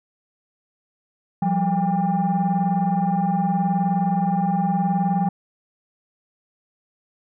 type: tone cluster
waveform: sine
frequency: 172.8 / 192 / 802 Hz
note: F3 / G3 / G5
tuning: -18 / -36 / +39 cents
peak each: -21 dBFS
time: 1.42-5.29 s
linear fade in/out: 5 ms
effects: tanh soft clip ceiling -13 dBFS